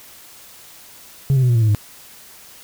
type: tone with pitch steps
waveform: sine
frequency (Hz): 137 / 130.89 / 125.05 / 119.47 / 114.14 / 109.05 / 104.19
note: C#3 / C3 / B2 / A#2 / A#2 / A2 / G#2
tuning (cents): -20 / +1 / +22 / +43 / -36 / -15 / +6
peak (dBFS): -9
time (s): 1.3-1.748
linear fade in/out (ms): 0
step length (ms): 64
effects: tanh soft clip ceiling -11 dBFS + white hiss -43 dBFS RMS until 2.63 s